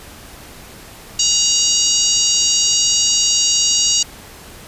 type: harmonic tone with a mistuned harmonic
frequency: 953 Hz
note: A#5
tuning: 38 cents sharp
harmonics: 3 / 4 / 5 / 6 / 7 / 8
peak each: -22 / -23 / -18 / -20 / -17 / -23 dBFS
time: 1.19-4.03 s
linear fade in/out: 5 ms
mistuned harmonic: 5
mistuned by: -50 cents
effects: pink hiss -38 dBFS RMS until 4.67 s + resampled to 32000 Hz